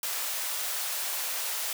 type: high-pass noise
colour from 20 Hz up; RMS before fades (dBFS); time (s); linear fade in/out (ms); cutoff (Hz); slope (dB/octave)
white; -32; 0.03-1.73; 2; 520; 24
effects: none

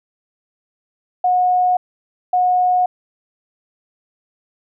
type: tone pair in turn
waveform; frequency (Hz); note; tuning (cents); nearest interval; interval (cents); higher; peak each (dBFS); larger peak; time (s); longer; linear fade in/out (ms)
sine; 727 / 727; F#5 / F#5; -31 / -31; unison; 0; neither; -12; neither; 1.24-1.77 / 2.33-2.86; neither; 5
effects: none

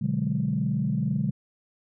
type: chord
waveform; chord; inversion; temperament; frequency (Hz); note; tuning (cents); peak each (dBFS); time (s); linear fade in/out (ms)
sine; G# half-diminished seventh; first; equal; 123.47 / 146.83 / 185 / 207.7; B2 / D3 / F#3 / G#3; 0 / 0 / 0 / 0; -30 / -27 / -29 / -28; 0.01-1.31; 10
effects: tanh soft clip ceiling -14 dBFS

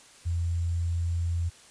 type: tone with sample-and-hold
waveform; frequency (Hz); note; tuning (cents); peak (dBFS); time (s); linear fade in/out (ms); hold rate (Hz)
sine; 85.2; F2; -42; -25; 0.25-1.5; 20; 7350
effects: white hiss -53 dBFS RMS until 1.7 s + resampled to 22050 Hz

